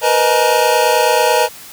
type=tone cluster; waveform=square; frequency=475.8 / 505 / 621 / 852 / 943 Hz; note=A#4 / B4 / D#5 / G#5 / A#5; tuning=+35 / +39 / -3 / +44 / +20 cents; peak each=-18 dBFS; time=0.01-1.49 s; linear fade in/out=50 ms; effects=white hiss -36 dBFS RMS until 1.72 s